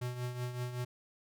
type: tone with tremolo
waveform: square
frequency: 123.7 Hz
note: B2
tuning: 3 cents sharp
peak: -34 dBFS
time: 0.01-0.85 s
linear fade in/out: 10 ms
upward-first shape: triangle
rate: 5.3 Hz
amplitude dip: 65%
effects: none

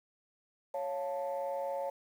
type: chord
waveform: sine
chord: Db augmented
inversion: none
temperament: equal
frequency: 554.4 / 698.5 / 880 Hz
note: Db5 / F5 / A5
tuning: 0 / 0 / 0 cents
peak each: -34 / -40 / -39 dBFS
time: 0.74-1.9 s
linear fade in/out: 5 ms
effects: tanh soft clip ceiling -27 dBFS + 10-bit

